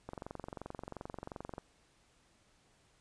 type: click train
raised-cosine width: 1 ms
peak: -28 dBFS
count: 35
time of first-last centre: 0.09-1.581 s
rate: 22.8 Hz
effects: pink hiss -69 dBFS RMS until 3 s + resampled to 22050 Hz